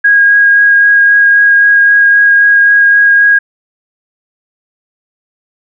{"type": "tone with vibrato", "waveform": "sine", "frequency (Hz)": 1638, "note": "G#6", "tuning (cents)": -24, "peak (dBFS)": -3, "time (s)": [0.04, 3.39], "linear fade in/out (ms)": 10, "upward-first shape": "sine", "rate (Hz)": 3.8, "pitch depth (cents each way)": 10, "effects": []}